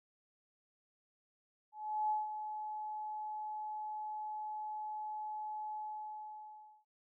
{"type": "tone with ADSR envelope", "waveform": "sine", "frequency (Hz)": 854, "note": "G#5", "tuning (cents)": 48, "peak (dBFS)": -30, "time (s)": [1.72, 6.85], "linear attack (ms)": 380, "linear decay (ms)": 170, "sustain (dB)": -9, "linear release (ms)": 1100, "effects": []}